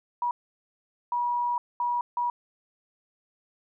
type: tone bursts at uneven times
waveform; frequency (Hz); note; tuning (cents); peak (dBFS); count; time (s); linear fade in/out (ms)
sine; 965; B5; -40; -24; 4; 0.22-0.31 / 1.12-1.58 / 1.8-2.01 / 2.17-2.3; 2
effects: none